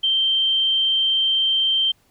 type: tone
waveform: sine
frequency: 3136 Hz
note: G7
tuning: in tune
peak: -16 dBFS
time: 0.03-1.92 s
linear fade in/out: 10 ms
effects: pink hiss -61 dBFS RMS until 2.1 s